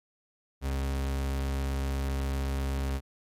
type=tone; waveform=40% pulse; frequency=67.9 Hz; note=C#2; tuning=35 cents flat; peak=-27 dBFS; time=0.61-3.01 s; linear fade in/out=50 ms; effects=MP3 96 kbps